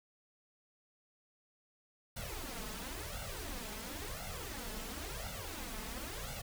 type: noise with flanger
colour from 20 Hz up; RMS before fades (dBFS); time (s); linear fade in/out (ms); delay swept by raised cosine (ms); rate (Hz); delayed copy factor
pink; -43; 2.16-6.42; 10; 1.4 to 4.7; 0.96; +0.95
effects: none